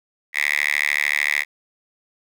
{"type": "tone with high-pass filter", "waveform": "5% pulse", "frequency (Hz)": 73.42, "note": "D2", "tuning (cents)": 0, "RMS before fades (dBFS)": -21, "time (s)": [0.33, 1.45], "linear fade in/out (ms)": 50, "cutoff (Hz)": 2000, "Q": 7.3, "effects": []}